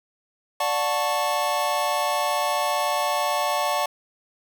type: chord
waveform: square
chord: D major seventh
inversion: none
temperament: equal with one note detuned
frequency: 587.3 / 725.2 / 880 / 1108.7 Hz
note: D5 / F#5 / A5 / C#6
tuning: 0 / -35 / 0 / 0 cents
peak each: -28 dBFS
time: 0.6-3.86 s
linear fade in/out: 5 ms
effects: none